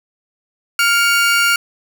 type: tone pair together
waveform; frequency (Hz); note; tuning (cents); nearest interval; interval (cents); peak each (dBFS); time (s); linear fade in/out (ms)
30% pulse; 1400 / 2251; F6 / C#7; +4 / +26; minor sixth; 822; -10 / -16; 0.79-1.56; 2
effects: none